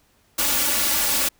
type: noise with comb filter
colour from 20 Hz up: white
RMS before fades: -21 dBFS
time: 0.38-1.29 s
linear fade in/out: 10 ms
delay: 3.5 ms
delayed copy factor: +0.85
effects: pink hiss -61 dBFS RMS until 1.39 s